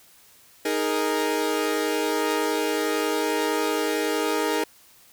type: chord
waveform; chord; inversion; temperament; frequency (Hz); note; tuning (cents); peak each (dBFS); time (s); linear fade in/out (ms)
sawtooth; D# suspended fourth; none; equal; 311.1 / 415.3 / 466.2; D#4 / G#4 / A#4; 0 / 0 / 0; -23; 0.65-4.64; 5
effects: white hiss -54 dBFS RMS until 5.12 s